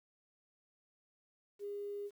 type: tone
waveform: sine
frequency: 407.3 Hz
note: G#4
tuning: 34 cents flat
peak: -39 dBFS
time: 1.59-2.11 s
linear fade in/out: 50 ms
effects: 11-bit